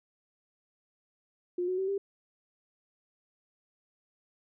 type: tone with pitch steps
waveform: sine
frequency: 355.6 / 368.6 / 382 / 395.9 Hz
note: F4 / F#4 / G4 / G4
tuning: +31 / -7 / -45 / +17 cents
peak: -28 dBFS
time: 1.58-1.98 s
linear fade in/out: 5 ms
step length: 100 ms
effects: none